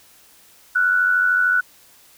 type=tone pair together; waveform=sine; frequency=1386.7 / 1480 Hz; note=F6 / F#6; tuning=-13 / 0 cents; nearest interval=minor second; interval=113 cents; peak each=-23 / -15 dBFS; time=0.75-1.61 s; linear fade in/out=10 ms; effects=white hiss -51 dBFS RMS until 2.17 s